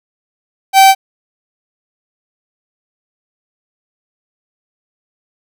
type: tone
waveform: 45% pulse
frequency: 774 Hz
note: G5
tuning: 22 cents flat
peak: -3 dBFS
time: 0.73-0.95 s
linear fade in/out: 50 ms
effects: none